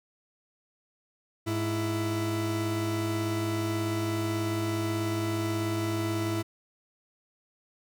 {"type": "tone pair together", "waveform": "40% pulse", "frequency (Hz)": [104.6, 332.1], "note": ["G#2", "E4"], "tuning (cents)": [13, 13], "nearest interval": "octave + minor sixth", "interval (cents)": 2000, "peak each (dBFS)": [-30, -29], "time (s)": [1.46, 6.43], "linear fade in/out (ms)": 20, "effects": []}